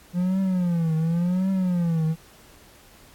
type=tone with vibrato; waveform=triangle; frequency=174.5 Hz; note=F3; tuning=1 cent flat; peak=-18 dBFS; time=0.13-2.16 s; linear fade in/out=50 ms; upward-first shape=triangle; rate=0.91 Hz; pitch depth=180 cents each way; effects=pink hiss -52 dBFS RMS until 3.14 s + AAC 64 kbps